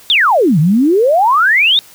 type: exponential two-way sweep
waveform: sine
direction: down then up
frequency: 3778 to 143.8 to 3778 Hz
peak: -7 dBFS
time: 0.1-1.79 s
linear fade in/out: 0 ms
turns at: 0.59 s
effects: white hiss -41 dBFS RMS until 1.94 s